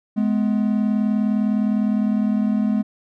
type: tone pair together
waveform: triangle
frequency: 210.8 / 250.5 Hz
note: G#3 / B3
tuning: +26 / +25 cents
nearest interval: minor third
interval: 299 cents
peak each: -16 / -21 dBFS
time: 0.16-2.83 s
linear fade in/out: 20 ms
effects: none